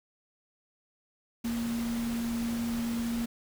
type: tone in noise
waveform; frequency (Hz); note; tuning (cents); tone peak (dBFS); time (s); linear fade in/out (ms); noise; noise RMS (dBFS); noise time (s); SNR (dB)
sine; 233.1; A#3; 0; -29; 1.44-3.26; 10; pink; -41; 1.44-3.26; +9
effects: none